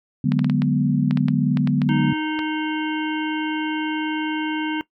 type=chord; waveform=sine; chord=G# half-diminished seventh; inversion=second; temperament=equal; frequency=146.83 / 185 / 207.7 / 246.9 Hz; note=D3 / F#3 / G#3 / B3; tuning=0 / 0 / 0 / 0 cents; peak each=-20 / -23 / -24 / -21 dBFS; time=0.24-2.13 s; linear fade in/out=5 ms
type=clicks; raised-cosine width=0.3 ms; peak=-14 dBFS; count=12; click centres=0.32 / 0.392 / 0.445 / 0.498 / 0.62 / 1.11 / 1.173 / 1.284 / 1.572 / 1.674 / 1.818 / 2.391 s
type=harmonic tone; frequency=309.8 Hz; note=D#4; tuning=7 cents flat; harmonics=1 / 3 / 5 / 7 / 9 / 10; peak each=-23 / -30 / -32 / -34 / -34 / -37 dBFS; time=1.89-4.81 s; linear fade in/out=0 ms
effects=noise-tail reverb RT60 0.1 s tail -19 dB re dry